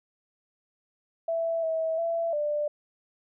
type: tone with pitch steps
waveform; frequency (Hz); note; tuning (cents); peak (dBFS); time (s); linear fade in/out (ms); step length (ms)
sine; 662 / 646 / 669 / 593; E5 / E5 / E5 / D5; +7 / -35 / +25 / +17; -25; 1.28-2.68; 5; 350
effects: none